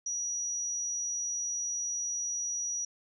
sine tone, 5810 Hz, F#8, 32 cents flat, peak -31 dBFS, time 0.06-2.85 s, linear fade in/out 5 ms, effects none

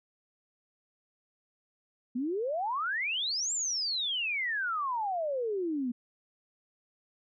sine exponential two-way sweep, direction up then down, 233.7 to 7570 to 233.7 Hz, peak -29 dBFS, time 2.15-5.92 s, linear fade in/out 10 ms, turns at 3.53 s, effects none

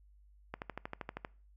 click train, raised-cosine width 0.5 ms, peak -24 dBFS, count 10, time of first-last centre 0.54-1.249 s, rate 12.7 Hz, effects noise-tail reverb RT60 0.4 s tail -23 dB re dry + added 50 Hz sine -59 dBFS peak until 1.56 s

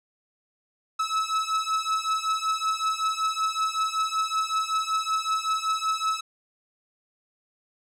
45% pulse beating tone pair, 1296 / 1301.3 Hz, E6 / E6, -30 / -23 cents, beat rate 5.3 Hz, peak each -27 dBFS, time 0.99-6.21 s, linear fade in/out 10 ms, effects low-pass 8000 Hz 12 dB/octave

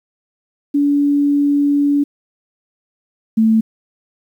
sine tone pair in turn, 286.6 / 221.7 Hz, D4 / A3, -42 / +13 cents, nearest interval major third, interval 445 cents, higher first, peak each -11 / -9 dBFS, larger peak second, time 0.74-2.04 / 3.37-3.61 s, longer first, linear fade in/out 10 ms, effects 8-bit

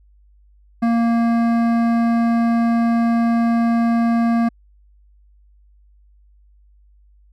sine tone with hard clipping, 232.3 Hz, A#3, 6 cents flat, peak -16 dBFS, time 0.82-4.49 s, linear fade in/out 10 ms, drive 13 dB, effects added 50 Hz sine -49 dBFS peak until 7.32 s

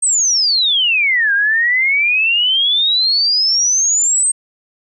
sine exponential two-way sweep, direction down then up, 8460 to 1586 to 8460 Hz, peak -11 dBFS, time 0.02-4.32 s, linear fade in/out 10 ms, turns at 1.33 s, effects none

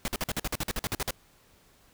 pink noise bursts, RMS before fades -30 dBFS, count 14, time 0.05-1.107 s, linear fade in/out 0 ms, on 30 ms, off 49 ms, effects pink hiss -61 dBFS RMS until 1.93 s

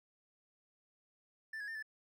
triangle tone with pitch steps, 1768 / 1669 / 1800 / 1743 Hz, A6 / G#6 / A6 / A6, +8 / +8 / +39 / -17 cents, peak -39 dBFS, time 1.53-1.826 s, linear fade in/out 5 ms, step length 74 ms, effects none

